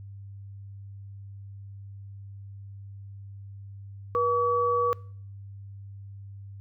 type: tone pair together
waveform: sine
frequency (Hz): 482.4 / 1140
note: B4 / C#6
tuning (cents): -41 / +48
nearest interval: octave + minor third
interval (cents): 1489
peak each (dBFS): -25 / -24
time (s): 4.15-4.93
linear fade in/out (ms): 0
effects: noise-tail reverb RT60 0.5 s tail -24 dB re dry + added 99 Hz sine -40 dBFS peak until 6.6 s